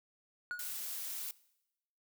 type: tone with exponential decay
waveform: triangle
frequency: 1452 Hz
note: F#6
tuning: 33 cents flat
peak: -32 dBFS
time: 0.51-0.75 s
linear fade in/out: 0 ms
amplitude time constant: 52 ms
type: noise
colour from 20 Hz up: blue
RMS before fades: -41 dBFS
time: 0.59-1.31 s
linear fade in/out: 2 ms
effects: noise-tail reverb RT60 0.9 s tail -21 dB re dry